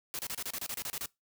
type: noise bursts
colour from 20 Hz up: white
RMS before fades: -37 dBFS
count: 12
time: 0.14-1.058 s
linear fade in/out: 0 ms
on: 49 ms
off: 30 ms
effects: noise-tail reverb RT60 0.2 s tail -23 dB re dry